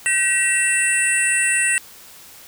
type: tone cluster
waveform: sine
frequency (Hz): 1538 / 1917 / 2696 / 8040 / 9530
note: G6 / A#6 / E7 / B8 / D9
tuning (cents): -33 / +48 / +38 / +30 / +24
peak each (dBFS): -28 / -20 / -21 / -23 / -22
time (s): 0.06-1.78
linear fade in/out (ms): 0
effects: white hiss -43 dBFS RMS until 2.47 s